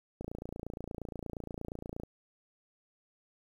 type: click train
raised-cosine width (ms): 2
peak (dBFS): -26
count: 53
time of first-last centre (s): 0.21-2.035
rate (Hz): 28.5
effects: 10-bit